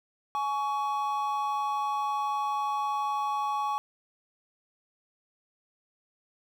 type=tone pair together; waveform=triangle; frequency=840.6 / 1122 Hz; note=G#5 / C#6; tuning=+21 / +21 cents; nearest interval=perfect fourth; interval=500 cents; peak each=-28 dBFS; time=0.35-3.78 s; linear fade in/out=0 ms; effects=10-bit